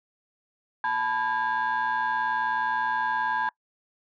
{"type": "tone cluster", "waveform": "sine", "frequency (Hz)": [872, 991, 1628], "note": ["A5", "B5", "G#6"], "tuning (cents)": [-16, 6, -35], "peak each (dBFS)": -27, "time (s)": [0.84, 3.49], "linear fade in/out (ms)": 2, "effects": ["noise-tail reverb RT60 0.1 s tail -24 dB re dry", "tanh soft clip ceiling -19 dBFS"]}